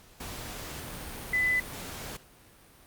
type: tone in noise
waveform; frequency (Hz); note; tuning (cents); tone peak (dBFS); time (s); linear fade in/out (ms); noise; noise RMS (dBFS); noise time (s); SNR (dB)
sine; 2003; B6; +24; -23; 1.33-1.6; 5; pink; -40; 0.2-2.17; +14
effects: pink hiss -56 dBFS RMS until 2.86 s + Opus 48 kbps